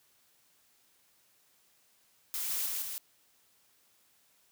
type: noise with echo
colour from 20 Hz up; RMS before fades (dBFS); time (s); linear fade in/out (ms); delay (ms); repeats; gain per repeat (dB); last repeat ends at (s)
blue; -35; 2.34-2.66; 0; 160; 2; -2; 2.98
effects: white hiss -68 dBFS RMS until 4.51 s + high-pass 60 Hz 12 dB/octave